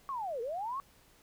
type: linear two-way sweep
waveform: sine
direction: down then up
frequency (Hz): 1137 to 440.3 to 1135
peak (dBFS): -34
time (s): 0.09-0.8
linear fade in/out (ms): 0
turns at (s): 0.41
effects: pink hiss -63 dBFS RMS until 1.22 s